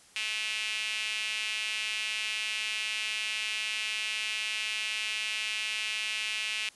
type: tone with high-pass filter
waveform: sawtooth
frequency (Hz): 216.1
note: A3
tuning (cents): -31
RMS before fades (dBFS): -33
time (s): 0.16-6.69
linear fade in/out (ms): 2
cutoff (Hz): 2600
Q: 4.1
effects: white hiss -57 dBFS RMS until 6.75 s + resampled to 24000 Hz